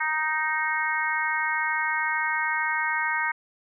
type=harmonic tone; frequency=311.1 Hz; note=D#4; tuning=in tune; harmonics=3 / 4 / 5 / 6 / 7; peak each=-29 / -33 / -29 / -29 / -30 dBFS; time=0-3.32 s; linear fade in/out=10 ms; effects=none